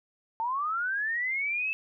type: linear sweep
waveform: sine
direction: up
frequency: 880 to 2637 Hz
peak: -27 dBFS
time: 0.4-1.73 s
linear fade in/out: 0 ms
effects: none